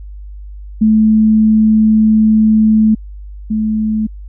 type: tone pair in turn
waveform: sine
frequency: 217.5 / 216.7 Hz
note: A3 / A3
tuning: -20 / -26 cents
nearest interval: unison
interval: 6 cents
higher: first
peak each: -6 / -12 dBFS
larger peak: first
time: 0.81-2.95 / 3.5-4.07 s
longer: first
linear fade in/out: 10 ms
effects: added 50 Hz sine -27 dBFS peak until 4.28 s